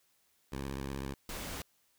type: tone with vibrato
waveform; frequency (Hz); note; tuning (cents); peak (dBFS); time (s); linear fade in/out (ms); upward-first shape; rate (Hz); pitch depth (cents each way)
10% pulse; 68; C#2; -33; -29; 0.52-1.14; 5; square; 16; 63
type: noise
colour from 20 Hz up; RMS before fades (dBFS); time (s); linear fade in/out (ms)
pink; -41; 1.29-1.62; 2
effects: white hiss -72 dBFS RMS until 1.98 s